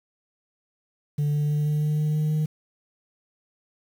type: tone with pitch steps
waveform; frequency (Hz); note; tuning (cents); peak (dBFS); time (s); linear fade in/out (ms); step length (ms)
sine; 146.83 / 147.85 / 148.88 / 149.92 / 150.96 / 152.01 / 153.07 / 154.13; D3 / D3 / D3 / D3 / D3 / D#3 / D#3 / D#3; 0 / +12 / +24 / +36 / +48 / -40 / -28 / -16; -18; 1.18-2.46; 10; 160
effects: tanh soft clip ceiling -20 dBFS + 8-bit